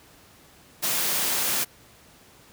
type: high-pass noise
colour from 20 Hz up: white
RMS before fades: -25 dBFS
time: 0.82-1.65 s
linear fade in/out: 20 ms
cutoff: 110 Hz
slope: 24 dB/octave
effects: pink hiss -53 dBFS RMS until 2.52 s + high-pass 60 Hz 12 dB/octave